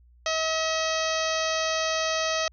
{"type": "harmonic tone with a mistuned harmonic", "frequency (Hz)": 640, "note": "D#5", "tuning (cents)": 49, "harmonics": [1, 2, 3, 4, 5, 6, 7, 8, 9, 10], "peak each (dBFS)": [-28, -31, -33, -34, -35, -36, -36, -37, -38, -38], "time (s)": [0.26, 2.48], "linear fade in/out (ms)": 2, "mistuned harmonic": 10, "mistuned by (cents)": -46, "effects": ["added 60 Hz sine -53 dBFS peak until 2.52 s"]}